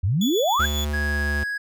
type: exponential sweep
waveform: sine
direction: up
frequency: 82 to 1700 Hz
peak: -18 dBFS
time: 0.03-0.66 s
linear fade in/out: 10 ms
type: tone with tremolo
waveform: 35% pulse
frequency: 3425 Hz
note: A7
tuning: 47 cents flat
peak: -23 dBFS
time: 0.21-0.85 s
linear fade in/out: 5 ms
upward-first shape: sine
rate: 7.3 Hz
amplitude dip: 40%
type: tone with pitch glide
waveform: square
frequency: 73.8 to 72.78 Hz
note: D2 to D2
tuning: +9 to -15 cents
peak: -24 dBFS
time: 0.59-1.44 s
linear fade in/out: 10 ms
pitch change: -24 cents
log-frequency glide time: 0.92-1.22 s
type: tone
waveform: triangle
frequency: 1661.2 Hz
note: G#6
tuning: in tune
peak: -23 dBFS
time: 0.93-1.58 s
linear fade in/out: 10 ms
effects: none